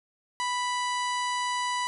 harmonic tone with a mistuned harmonic, 987.8 Hz, B5, in tune, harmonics 1 / 2 / 3 / 4 / 5 / 6 / 7 / 8 / 9 / 10, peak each -28 / -34 / -38 / -40 / -42 / -44 / -45 / -46 / -47 / -48 dBFS, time 0.4-1.87 s, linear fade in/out 0 ms, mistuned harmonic 5, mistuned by -40 cents, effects none

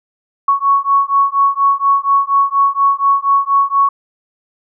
sine beating tone pair, 1108.7 / 1112.9 Hz, C#6 / C#6, 0 / +6 cents, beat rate 4.2 Hz, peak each -13 dBFS, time 0.48-3.89 s, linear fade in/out 5 ms, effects none

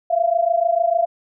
sine tone pair together, 667 / 693.7 Hz, E5 / F5, +20 / -12 cents, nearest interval minor second, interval 68 cents, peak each -18 dBFS, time 0.1-1.06 s, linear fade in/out 10 ms, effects none

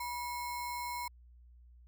sine tone with sample-and-hold, 971 Hz, B5, 30 cents flat, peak -36 dBFS, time 0-1.08 s, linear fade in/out 5 ms, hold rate 3150 Hz, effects added 60 Hz sine -55 dBFS peak until 1.87 s

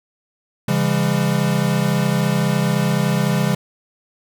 square tone cluster, 137.4 / 167.1 / 201.1 Hz, C#3 / E3 / G3, -15 / +24 / +44 cents, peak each -21 dBFS, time 0.68-3.55 s, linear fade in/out 5 ms, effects 9-bit

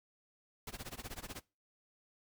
pink noise with tremolo, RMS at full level -43 dBFS, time 0.67-1.41 s, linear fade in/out 2 ms, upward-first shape sine, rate 16 Hz, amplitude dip 95%, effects noise-tail reverb RT60 0.3 s tail -24 dB re dry

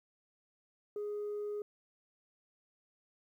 sine tone, 415.3 Hz, G#4, in tune, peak -34 dBFS, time 0.96-1.62 s, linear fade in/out 2 ms, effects tanh soft clip ceiling -34 dBFS + 12-bit

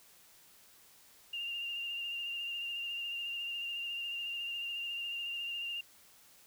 sine tone with vibrato, 2796 Hz, F7, 1 cent sharp, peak -36 dBFS, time 1.33-5.81 s, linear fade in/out 5 ms, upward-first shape sine, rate 14 Hz, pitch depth 26 cents each way, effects white hiss -61 dBFS RMS until 6.46 s

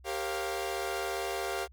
sawtooth chord, G half-diminished seventh, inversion none, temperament equal with one note detuned, 392 / 466.2 / 541.7 / 698.5 Hz, G4 / Bb4 / Db5 / F5, 0 / 0 / -40 / 0 cents, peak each -32 / -36 / -36 / -33 dBFS, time 0.04-1.68 s, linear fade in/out 50 ms, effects added 64 Hz sine -52 dBFS peak until 1.72 s

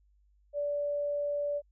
sine tone, 580 Hz, D5, 22 cents flat, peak -29 dBFS, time 0.53-1.62 s, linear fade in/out 50 ms, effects added 50 Hz sine -63 dBFS peak until 1.71 s

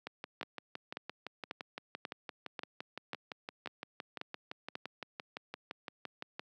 two click trains, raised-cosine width 0.3 ms, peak -24 / -22 dBFS, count 38 / 9, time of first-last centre 0.07-6.395 / 0.43-4.754 s, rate 5.85 / 1.85 Hz, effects high-pass 200 Hz 12 dB/octave

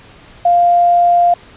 sine tone with quantisation, 698.5 Hz, F5, in tune, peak -7 dBFS, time 0.45-1.34 s, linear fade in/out 5 ms, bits 6, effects pink hiss -41 dBFS RMS until 1.56 s + resampled to 8000 Hz

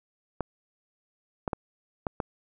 clicks, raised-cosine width 1 ms, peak -14 dBFS, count 5, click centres 0.407 / 1.478 / 1.532 / 2.068 / 2.202 s, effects none

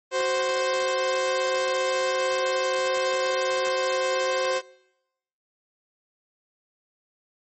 sawtooth tone pair together, 372.7 / 523.3 Hz, F#4 / C5, +13 / 0 cents, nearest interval tritone, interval 587 cents, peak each -26 / -19 dBFS, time 0.11-4.62 s, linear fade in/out 50 ms, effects noise-tail reverb RT60 0.9 s tail -23 dB re dry + MP3 32 kbps

